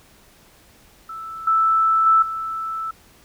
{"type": "tone with level steps", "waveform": "sine", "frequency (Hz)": 1318.5, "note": "E6", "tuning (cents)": 0, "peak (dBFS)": [-30, -14, -11, -24], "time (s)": [1.09, 2.91], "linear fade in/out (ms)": 5, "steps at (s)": [1.47, 2.06, 2.22], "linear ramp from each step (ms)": 5, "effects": ["pink hiss -52 dBFS RMS until 3.24 s"]}